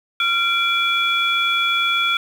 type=tone cluster; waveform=sine; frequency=1376 / 2351 / 3388 Hz; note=F6 / D7 / G#7; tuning=-26 / +1 / +34 cents; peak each=-20 dBFS; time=0.2-2.17 s; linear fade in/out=2 ms; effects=tanh soft clip ceiling -7 dBFS + 7-bit